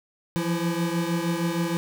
square tone cluster, 168.6 / 175 / 333.7 Hz, E3 / F3 / E4, +39 / +4 / +21 cents, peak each -29 dBFS, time 0.36-1.77 s, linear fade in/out 0 ms, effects none

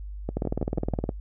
two click trains, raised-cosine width 2 ms, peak -13 / -15 dBFS, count 15 / 5, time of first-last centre 0.37-1.092 / 0.29-0.938 s, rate 19.4 / 6.17 Hz, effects noise-tail reverb RT60 0.1 s tail -24 dB re dry + added 50 Hz sine -34 dBFS peak until 1.2 s

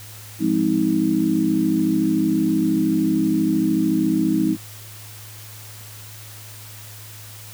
sine chord, F minor seventh, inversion none, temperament equal with one note detuned, 174.61 / 207.7 / 261.6 / 315.7 Hz, F3 / Ab3 / C4 / Eb4, 0 / 0 / 0 / +25 cents, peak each -25 / -23 / -23 / -19 dBFS, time 0.39-4.57 s, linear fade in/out 50 ms, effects added 106 Hz sine -40 dBFS peak until 7.53 s + white hiss -41 dBFS RMS until 7.53 s

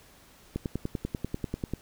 click train, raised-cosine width 3 ms, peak -17 dBFS, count 13, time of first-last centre 0.56-1.736 s, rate 10.2 Hz, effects pink hiss -56 dBFS RMS until 1.81 s

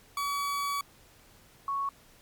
40% pulse / sine tone pair in turn, 1137 / 1109.1 Hz, C#6 / C#6, +44 / +1 cents, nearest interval unison, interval 43 cents, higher first, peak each -28 dBFS, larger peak neither, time 0.17-0.81 / 1.68-1.89 s, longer first, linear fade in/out 2 ms, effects pink hiss -58 dBFS RMS until 2.21 s + MP3 96 kbps

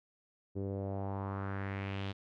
sawtooth tone with low-pass filter sweep, 98 Hz, G2, in tune, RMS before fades -38 dBFS, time 0.55-2.13 s, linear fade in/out 20 ms, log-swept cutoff 390 to 3600 Hz, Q 2.7, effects none

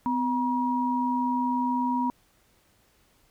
sine tone pair together, 252.8 / 956 Hz, B3 / A#5, +41 / +43 cents, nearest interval octave + major seventh, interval 2302 cents, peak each -26 dBFS, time 0.06-2.1 s, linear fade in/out 0 ms, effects pink hiss -64 dBFS RMS until 3.3 s

